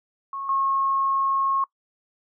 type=tone pair in turn; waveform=sine; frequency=1095 / 1086.8 Hz; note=C#6 / C#6; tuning=-22 / -35 cents; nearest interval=unison; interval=13 cents; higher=first; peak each=-29 / -20 dBFS; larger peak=second; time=0.33-0.49 / 0.49-1.64 s; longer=second; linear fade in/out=2 ms; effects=noise-tail reverb RT60 0.1 s tail -22 dB re dry